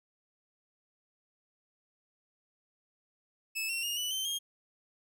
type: tone with pitch steps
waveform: sawtooth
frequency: 2610 / 2724 / 2843 / 2967 / 3097 / 3232 Hz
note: E7 / F7 / F7 / F#7 / G7 / G#7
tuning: -18 / -44 / +30 / +4 / -22 / -48 cents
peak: -29 dBFS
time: 3.55-4.39 s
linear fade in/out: 20 ms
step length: 140 ms
effects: none